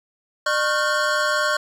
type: tone cluster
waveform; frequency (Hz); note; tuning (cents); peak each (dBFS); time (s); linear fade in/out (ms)
square; 603 / 1094 / 1410 / 1534; D5 / C#6 / F6 / G6; +46 / -23 / +16 / -38; -25; 0.46-1.57; 5
effects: low-pass 8000 Hz 12 dB/octave + 8-bit